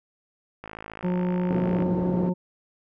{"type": "click train", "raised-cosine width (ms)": 0.5, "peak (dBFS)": -22, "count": 65, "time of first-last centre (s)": [0.64, 1.823], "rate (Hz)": 54.1}
{"type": "harmonic tone", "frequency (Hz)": 180, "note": "F#3", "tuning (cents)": -47, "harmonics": [1, 2, 3, 5], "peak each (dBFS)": [-23, -31, -34, -38], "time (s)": [1.03, 2.34], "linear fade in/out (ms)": 20}
{"type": "band-pass noise", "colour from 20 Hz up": "pink", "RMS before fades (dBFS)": -30, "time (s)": [1.5, 2.3], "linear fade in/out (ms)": 10, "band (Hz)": [150, 420], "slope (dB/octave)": 12}
{"effects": []}